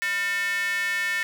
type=tone with high-pass filter; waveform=square; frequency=200 Hz; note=G3; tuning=35 cents sharp; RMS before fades=-26 dBFS; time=0.02-1.23 s; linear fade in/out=0 ms; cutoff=1900 Hz; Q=8.6; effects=none